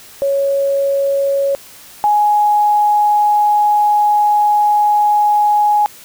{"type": "tone pair in turn", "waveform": "sine", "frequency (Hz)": [554.4, 834.5], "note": ["C#5", "G#5"], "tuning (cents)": [0, 8], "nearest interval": "perfect fifth", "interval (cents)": 708, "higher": "second", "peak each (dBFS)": [-12, -9], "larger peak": "second", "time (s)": [[0.22, 1.55], [2.04, 5.86]], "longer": "second", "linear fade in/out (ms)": 0, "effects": ["white hiss -39 dBFS RMS until 6.04 s"]}